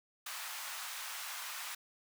pink high-pass noise, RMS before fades -43 dBFS, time 0.26-1.75 s, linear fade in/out 5 ms, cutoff 930 Hz, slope 24 dB/octave, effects none

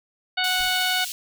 harmonic tone, 738 Hz, F#5, 5 cents flat, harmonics 1 / 2 / 3 / 4 / 5 / 6, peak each -28 / -26 / -29 / -27 / -29 / -31 dBFS, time 0.37-1.05 s, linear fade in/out 10 ms
pink high-pass noise, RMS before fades -32 dBFS, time 0.44-1.12 s, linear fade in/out 0 ms, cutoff 3200 Hz, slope 24 dB/octave
brown noise with exponential decay, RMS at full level -39 dBFS, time 0.59-0.94 s, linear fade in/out 0 ms, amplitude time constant 76 ms
effects none

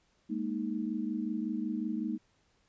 sine chord, Ab suspended second, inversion none, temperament equal, 207.7 / 233.1 / 311.1 Hz, Ab3 / Bb3 / Eb4, 0 / 0 / 0 cents, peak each -36 / -35 / -36 dBFS, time 0.29-2.18 s, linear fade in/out 20 ms, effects pink hiss -71 dBFS RMS until 2.68 s + resampled to 16000 Hz

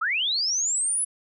sine linear sweep, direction up, 1200 to 10320 Hz, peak -22 dBFS, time 0.01-1.05 s, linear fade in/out 10 ms, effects none

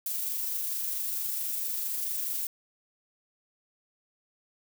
violet noise with amplitude modulation, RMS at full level -31 dBFS, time 0.06-2.47 s, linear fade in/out 2 ms, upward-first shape sine, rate 24.5 Hz, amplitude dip 25%, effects none

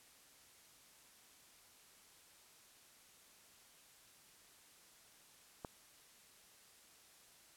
click, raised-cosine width 1 ms, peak -29 dBFS, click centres 5.648 s, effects white hiss -64 dBFS RMS until 7.56 s + low-pass 12000 Hz 12 dB/octave

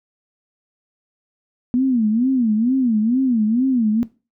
sine tone with vibrato, 237.8 Hz, A#3, 35 cents sharp, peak -14 dBFS, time 1.74-4.03 s, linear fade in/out 0 ms, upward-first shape sine, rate 2.2 Hz, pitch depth 200 cents each way, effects noise-tail reverb RT60 0.3 s tail -18 dB re dry

